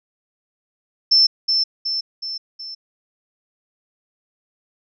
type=tone with echo; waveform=sine; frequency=5320 Hz; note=E8; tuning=15 cents sharp; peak=-10 dBFS; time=1.11-1.27 s; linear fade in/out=10 ms; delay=370 ms; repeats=4; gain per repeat=-5 dB; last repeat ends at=2.75 s; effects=none